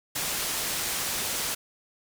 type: low-pass noise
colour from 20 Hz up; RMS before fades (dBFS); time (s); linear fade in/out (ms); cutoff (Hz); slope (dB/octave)
white; -30; 0.15-1.55; 10; 12000; 12
effects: none